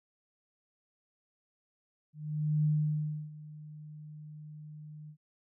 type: tone with ADSR envelope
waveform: sine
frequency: 151.8 Hz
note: D#3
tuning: 42 cents flat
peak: -24 dBFS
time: 2.13-5.17 s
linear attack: 520 ms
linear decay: 650 ms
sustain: -20 dB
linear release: 79 ms
effects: none